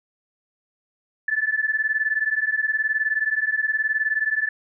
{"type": "beating tone pair", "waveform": "sine", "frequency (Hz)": [1735, 1754], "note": ["A6", "A6"], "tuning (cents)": [-25, -6], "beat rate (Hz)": 19, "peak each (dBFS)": [-23, -23], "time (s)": [1.28, 4.49], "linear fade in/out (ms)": 5, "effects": []}